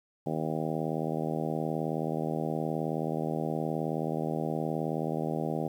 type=harmonic tone; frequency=79 Hz; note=D#2; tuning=27 cents sharp; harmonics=2 / 3 / 4 / 5 / 6 / 7 / 8 / 9 / 10; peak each=-34 / -36 / -37 / -38 / -39 / -39 / -40 / -41 / -41 dBFS; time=0.26-5.68 s; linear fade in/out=5 ms; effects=10-bit